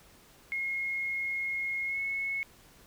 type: tone with pitch glide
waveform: sine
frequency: 2155 to 2191 Hz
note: C#7 to C#7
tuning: -49 to -21 cents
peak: -30 dBFS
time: 0.52-2.43 s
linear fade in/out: 0 ms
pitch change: +28 cents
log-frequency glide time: 1.86-1.99 s
effects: pink hiss -58 dBFS RMS until 2.86 s